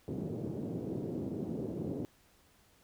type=band-pass noise; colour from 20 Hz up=white; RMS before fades=-38 dBFS; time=0.08-2.05 s; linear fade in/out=0 ms; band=100 to 400 Hz; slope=24 dB/octave; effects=pink hiss -66 dBFS RMS until 2.83 s